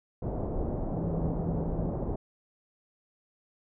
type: low-pass noise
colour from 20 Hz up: pink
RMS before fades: -32 dBFS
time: 0.22-2.16 s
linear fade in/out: 5 ms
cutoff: 710 Hz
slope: 24 dB/octave
type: tone with vibrato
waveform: sine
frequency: 164.9 Hz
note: E3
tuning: 1 cent sharp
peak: -32 dBFS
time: 0.92-1.91 s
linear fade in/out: 20 ms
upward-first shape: sine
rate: 2.1 Hz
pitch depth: 29 cents each way
effects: none